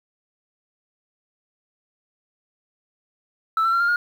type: tone with pitch steps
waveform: sine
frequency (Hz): 1318.5 / 1344.7 / 1371.3 / 1398.5 / 1426.3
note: E6 / E6 / F6 / F6 / F6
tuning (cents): 0 / +34 / -32 / +2 / +36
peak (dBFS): -15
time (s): 3.57-3.96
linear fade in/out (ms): 2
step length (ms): 78
effects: tanh soft clip ceiling -15 dBFS + 8-bit